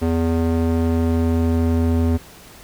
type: tone with band-pass filter sweep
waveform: square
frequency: 82.41 Hz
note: E2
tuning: in tune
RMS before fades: -18 dBFS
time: 0.01-2.18 s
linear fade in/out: 20 ms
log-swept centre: 320 to 210 Hz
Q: 0.88
effects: pink hiss -43 dBFS RMS until 2.63 s